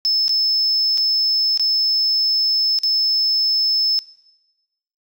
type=tone with dropouts; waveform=sine; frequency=5240 Hz; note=E8; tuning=11 cents flat; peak=-13 dBFS; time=0.05-3.99 s; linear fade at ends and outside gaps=0 ms; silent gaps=0.281-0.293 / 0.975-0.98 / 1.575-1.596 / 2.788-2.834 s; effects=noise-tail reverb RT60 1.0 s tail -19 dB re dry + tanh soft clip ceiling -12 dBFS